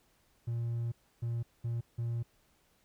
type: tone bursts at uneven times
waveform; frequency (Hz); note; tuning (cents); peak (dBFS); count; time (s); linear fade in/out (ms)
triangle; 117.3; A#2; +11; -29; 4; 0.47-0.92 / 1.22-1.43 / 1.64-1.81 / 1.98-2.23; 10
effects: tanh soft clip ceiling -25 dBFS + pink hiss -70 dBFS RMS until 2.84 s